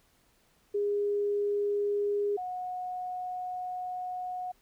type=tone pair in turn; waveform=sine; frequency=409.1 / 729.8 Hz; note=G#4 / F#5; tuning=-26 / -24 cents; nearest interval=minor seventh; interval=1002 cents; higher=second; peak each=-26 / -33 dBFS; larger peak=first; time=0.74-2.37 / 2.37-4.52 s; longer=second; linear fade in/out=10 ms; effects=pink hiss -67 dBFS RMS until 4.61 s